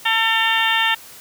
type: harmonic tone with a mistuned harmonic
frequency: 449.1 Hz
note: A4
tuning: 35 cents sharp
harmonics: 2 / 3 / 4 / 5 / 6 / 7 / 8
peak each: -22 / -26 / -20 / -26 / -22 / -24 / -25 dBFS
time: 0.05-0.95 s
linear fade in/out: 10 ms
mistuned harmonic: 6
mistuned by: +54 cents
effects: white hiss -41 dBFS RMS until 1.2 s + high-pass 60 Hz 12 dB/octave